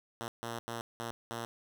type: tone bursts at uneven times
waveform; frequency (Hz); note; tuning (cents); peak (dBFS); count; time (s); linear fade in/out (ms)
5% pulse; 116.54; A#2; 0; -26; 5; 0.21-0.28 / 0.43-0.59 / 0.68-0.81 / 1-1.11 / 1.31-1.45; 0
effects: none